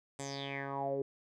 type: tone with low-pass filter sweep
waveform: 10% pulse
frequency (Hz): 138.59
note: C#3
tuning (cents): 0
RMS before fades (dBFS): -38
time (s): 0.19-1.02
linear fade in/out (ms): 2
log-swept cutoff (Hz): 8300 to 390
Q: 6.5
effects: none